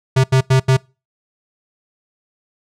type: tone bursts at uneven times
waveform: square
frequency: 131.5 Hz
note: C3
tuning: 9 cents sharp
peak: -10 dBFS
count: 4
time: 0.16-0.24 / 0.32-0.41 / 0.5-0.6 / 0.68-0.77 s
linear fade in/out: 10 ms
effects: noise-tail reverb RT60 0.3 s tail -25 dB re dry + low-pass 8000 Hz 12 dB/octave